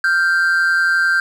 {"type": "tone pair together", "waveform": "triangle", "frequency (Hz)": [1396.9, 1568], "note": ["F6", "G6"], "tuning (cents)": [0, 0], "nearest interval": "major second", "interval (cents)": 200, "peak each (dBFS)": [-17, -12], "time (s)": [0.04, 1.2], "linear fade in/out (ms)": 2, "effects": []}